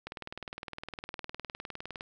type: click train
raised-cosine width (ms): 0.3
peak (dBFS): -23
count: 39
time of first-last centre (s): 0.07-2.009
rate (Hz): 19.6
effects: none